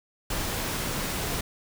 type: noise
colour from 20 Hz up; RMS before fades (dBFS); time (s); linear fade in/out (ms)
pink; -30; 0.3-1.41; 5
effects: none